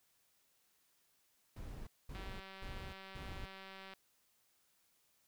brown noise bursts, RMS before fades -47 dBFS, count 4, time 1.56-3.46 s, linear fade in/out 5 ms, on 310 ms, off 220 ms
click train, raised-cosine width 0.3 ms, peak -36 dBFS, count 344, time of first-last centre 2.15-3.936 s, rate 192 Hz
effects white hiss -75 dBFS RMS until 5.27 s

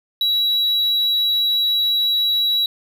triangle tone, 3898 Hz, B7, 23 cents flat, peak -14 dBFS, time 0.21-2.66 s, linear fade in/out 2 ms, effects none

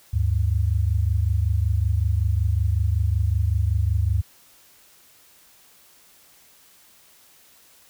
sine tone pair together, 74.96 / 100.3 Hz, D2 / G2, +36 / +40 cents, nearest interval perfect fourth, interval 504 cents, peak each -21 dBFS, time 0.13-4.22 s, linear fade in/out 10 ms, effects white hiss -54 dBFS RMS until 7.89 s

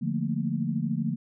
sine chord, Bb major seventh, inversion first, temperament equal, 146.83 / 174.61 / 220 / 233.1 Hz, D3 / F3 / A3 / Bb3, 0 / 0 / 0 / 0 cents, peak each -31 dBFS, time 0.01-1.16 s, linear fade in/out 20 ms, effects none

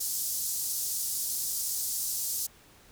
white band-pass noise, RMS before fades -32 dBFS, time 0-2.47 s, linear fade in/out 10 ms, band 5100 to 15000 Hz, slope 24 dB/octave, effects pink hiss -57 dBFS RMS until 2.91 s

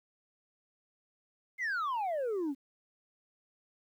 sine exponential sweep, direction down, 2149 to 261.6 Hz, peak -28 dBFS, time 1.58-2.55 s, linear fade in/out 50 ms, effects tanh soft clip ceiling -30 dBFS + 11-bit

